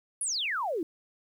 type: exponential sweep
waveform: sine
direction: down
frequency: 10860 to 299.8 Hz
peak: -28 dBFS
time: 0.21-0.83 s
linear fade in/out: 2 ms
effects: 10-bit